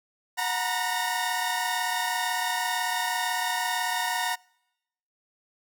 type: tone cluster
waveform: sawtooth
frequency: 732 / 927 / 965 / 1828 Hz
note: F#5 / A#5 / B5 / A#6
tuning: -19 / -10 / -40 / -34 cents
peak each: -28 dBFS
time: 0.37-4.36 s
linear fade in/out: 20 ms
effects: noise-tail reverb RT60 0.9 s tail -26 dB re dry